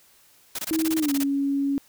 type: noise bursts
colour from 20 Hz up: white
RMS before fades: -30 dBFS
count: 12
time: 0.55-1.237 s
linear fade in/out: 5 ms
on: 38 ms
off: 21 ms
type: tone with pitch glide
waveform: sine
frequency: 320 to 278.6 Hz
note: D#4 to C#4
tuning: +49 to +9 cents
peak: -21 dBFS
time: 0.71-1.78 s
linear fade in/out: 0 ms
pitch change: -240 cents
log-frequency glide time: 0.98-1.12 s
effects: white hiss -57 dBFS RMS until 1.88 s